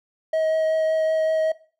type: tone with vibrato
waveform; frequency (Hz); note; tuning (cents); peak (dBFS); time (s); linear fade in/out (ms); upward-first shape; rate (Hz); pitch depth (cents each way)
triangle; 635; D#5; +35; -17; 0.33-1.52; 5; triangle; 5.3; 11
effects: noise-tail reverb RT60 0.4 s tail -19 dB re dry